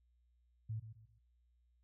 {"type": "tone with echo", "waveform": "sine", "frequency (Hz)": 110, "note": "A2", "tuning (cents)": 0, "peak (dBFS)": -38, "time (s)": [0.69, 0.8], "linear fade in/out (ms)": 10, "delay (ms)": 130, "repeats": 3, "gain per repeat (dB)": -10, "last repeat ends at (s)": 1.19, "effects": ["noise-tail reverb RT60 0.5 s tail -24 dB re dry", "added 60 Hz sine -70 dBFS peak until 1.83 s"]}